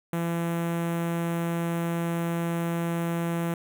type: tone with notch filter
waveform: sawtooth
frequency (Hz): 168.9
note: E3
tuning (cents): +42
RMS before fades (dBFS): -28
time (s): 0.13-3.54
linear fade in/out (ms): 2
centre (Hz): 4700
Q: 0.71
effects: none